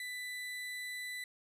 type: tone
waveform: 35% pulse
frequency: 1990 Hz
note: B6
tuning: 13 cents sharp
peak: -38 dBFS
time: 0-1.24 s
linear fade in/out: 2 ms
effects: resampled to 32000 Hz